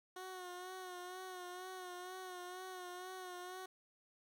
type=tone with vibrato; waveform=15% pulse; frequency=365.4 Hz; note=F#4; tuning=22 cents flat; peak=-40 dBFS; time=0.16-3.66 s; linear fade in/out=5 ms; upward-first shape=sine; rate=2.1 Hz; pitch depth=41 cents each way; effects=none